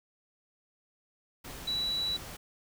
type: tone in noise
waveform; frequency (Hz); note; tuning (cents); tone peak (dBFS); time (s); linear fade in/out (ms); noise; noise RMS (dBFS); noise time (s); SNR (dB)
sine; 3933; B7; -8; -29; 1.67-2.17; 10; pink; -44; 1.44-2.37; +12
effects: none